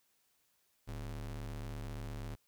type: ring-modulated tone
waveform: square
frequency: 76 Hz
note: D#2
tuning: 40 cents flat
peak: -38 dBFS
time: 0.87-2.36 s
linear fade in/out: 20 ms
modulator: 34.3 Hz
effects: white hiss -75 dBFS RMS until 2.47 s